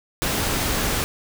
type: noise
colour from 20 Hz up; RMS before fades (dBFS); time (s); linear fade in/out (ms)
pink; -23; 0.22-1.04; 0
effects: none